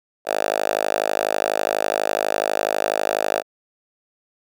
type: tone with high-pass filter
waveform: 5% pulse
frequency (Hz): 52.1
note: G#1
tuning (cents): +6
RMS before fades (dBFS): -22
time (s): 0.25-3.43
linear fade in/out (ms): 50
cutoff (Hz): 630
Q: 2.9
effects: none